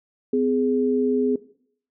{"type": "tone pair together", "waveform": "sine", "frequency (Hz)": [254.5, 417.4], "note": ["C4", "G#4"], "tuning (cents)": [-48, 9], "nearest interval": "major sixth", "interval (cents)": 857, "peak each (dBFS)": [-21, -20], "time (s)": [0.33, 1.36], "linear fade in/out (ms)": 5, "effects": ["noise-tail reverb RT60 0.6 s tail -18 dB re dry"]}